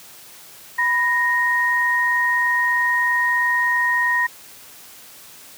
sine tone pair together, 987.8 / 1864.7 Hz, B5 / A#6, 0 / 0 cents, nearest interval major seventh, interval 1100 cents, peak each -22 / -17 dBFS, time 0.78-4.27 s, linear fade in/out 10 ms, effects white hiss -43 dBFS RMS until 5.57 s + high-pass 80 Hz 12 dB/octave

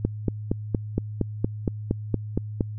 click train, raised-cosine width 3 ms, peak -9 dBFS, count 12, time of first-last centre 0.05-2.608 s, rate 4.3 Hz, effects added 106 Hz sine -31 dBFS peak until 2.78 s

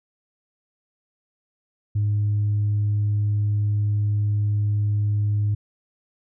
sine tone, 103.9 Hz, G#2, 1 cent sharp, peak -17 dBFS, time 1.95-5.55 s, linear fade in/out 10 ms, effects tanh soft clip ceiling -16 dBFS

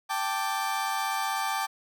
35% pulse chord, G suspended second, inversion none, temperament equal, 784 / 880 / 1174.7 Hz, G5 / A5 / D6, 0 / 0 / 0 cents, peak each -30 dBFS, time 0.09-1.67 s, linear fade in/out 20 ms, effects none

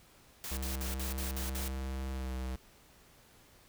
white noise bursts, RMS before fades -41 dBFS, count 7, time 0.44-1.68 s, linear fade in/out 0 ms, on 130 ms, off 55 ms
square tone with pitch glide, 66 to 64.2 Hz, C2 to C2, +16 to -32 cents, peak -36 dBFS, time 0.51-2.56 s, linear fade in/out 5 ms, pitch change -48 cents, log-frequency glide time 2.14-2.34 s
effects pink hiss -61 dBFS RMS until 3.68 s

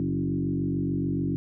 sine tone with frequency modulation, 220 Hz, A3, in tune, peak -24 dBFS, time 0-1.36 s, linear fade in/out 0 ms, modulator 46.9 Hz, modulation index 2.4, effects none

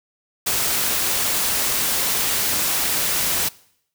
white noise, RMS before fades -21 dBFS, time 0.46-3.49 s, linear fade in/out 10 ms, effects noise-tail reverb RT60 0.7 s tail -22 dB re dry

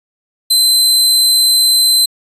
sawtooth tone, 4068 Hz, C8, 50 cents flat, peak -5 dBFS, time 0.5-2.06 s, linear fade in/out 10 ms, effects resampled to 32000 Hz

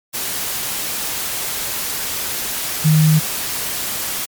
sine tone in noise, 155.56 Hz, D#3, in tune, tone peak -9 dBFS, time 2.84-3.2 s, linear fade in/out 20 ms, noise white, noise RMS -23 dBFS, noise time 0.13-4.26 s, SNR +11 dB, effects MP3 96 kbps

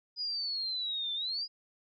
sine exponential two-way sweep, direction down then up, 4978 to 3520 to 4978 Hz, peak -32 dBFS, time 0.16-1.48 s, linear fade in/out 50 ms, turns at 1.14 s, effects none

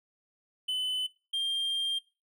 triangle tone pair in turn, 3019 / 3193 Hz, F#7 / G7, +34 / +31 cents, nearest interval minor second, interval 97 cents, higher second, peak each -26 dBFS, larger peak neither, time 0.68-1.07 / 1.33-1.99 s, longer second, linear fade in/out 10 ms, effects noise-tail reverb RT60 0.3 s tail -19 dB re dry

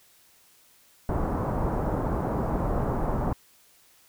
pink low-pass noise, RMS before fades -27 dBFS, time 1.09-3.33 s, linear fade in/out 2 ms, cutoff 1100 Hz, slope 24 dB/octave, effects white hiss -59 dBFS RMS until 4.08 s

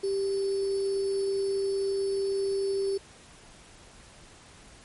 sine tone with sample-and-hold, 392 Hz, G4, in tune, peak -25 dBFS, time 0.03-2.98 s, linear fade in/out 10 ms, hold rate 4900 Hz, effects pink hiss -52 dBFS RMS until 4.84 s + MP3 48 kbps

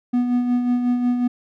triangle tone with tremolo, 245.2 Hz, B3, 12 cents flat, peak -13 dBFS, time 0.13-1.28 s, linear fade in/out 10 ms, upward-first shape sine, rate 5.5 Hz, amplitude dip 45%, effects none

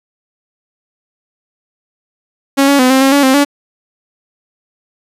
sawtooth tone with pitch steps, 275.4 / 281.5 / 254.3 / 264.3 / 269.7 / 283.8 / 263.1 / 285.8 Hz, C#4 / C#4 / C4 / C4 / C#4 / C#4 / C4 / D4, -11 / +27 / -49 / +18 / -47 / +41 / +10 / -47 cents, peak -3 dBFS, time 2.57-3.45 s, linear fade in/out 20 ms, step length 110 ms, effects resampled to 32000 Hz

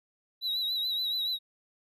triangle tone with vibrato, 3908 Hz, B7, 19 cents flat, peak -27 dBFS, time 0.41-1.39 s, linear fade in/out 50 ms, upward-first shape triangle, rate 7 Hz, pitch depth 66 cents each way, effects none

